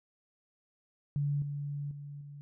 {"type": "tone with level steps", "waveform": "sine", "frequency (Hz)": 143.8, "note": "D3", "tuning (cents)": -36, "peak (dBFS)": [-28, -34, -41, -44], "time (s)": [1.16, 2.41], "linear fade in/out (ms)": 0, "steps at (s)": [1.42, 1.91, 2.21], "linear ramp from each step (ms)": 2, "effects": []}